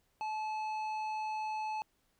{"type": "tone with tanh clipping", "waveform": "sine", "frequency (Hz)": 864, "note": "A5", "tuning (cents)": -32, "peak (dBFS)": -36, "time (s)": [0.21, 1.82], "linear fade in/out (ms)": 0, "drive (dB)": 10, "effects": ["pink hiss -75 dBFS RMS until 2.19 s"]}